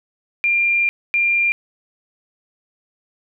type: tone bursts at uneven times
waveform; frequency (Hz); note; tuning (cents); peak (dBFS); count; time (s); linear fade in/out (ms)
sine; 2391; D7; +30; -14; 2; 0.44-0.89 / 1.14-1.52; 0
effects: none